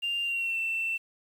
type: tone with pitch glide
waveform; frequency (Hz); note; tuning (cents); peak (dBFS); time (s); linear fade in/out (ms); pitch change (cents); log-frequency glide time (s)
sine; 2794 to 2683; F7 to E7; 0 to +30; -26; 0.02-0.98; 20; -70; 0.23-0.58
effects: tanh soft clip ceiling -24 dBFS + 9-bit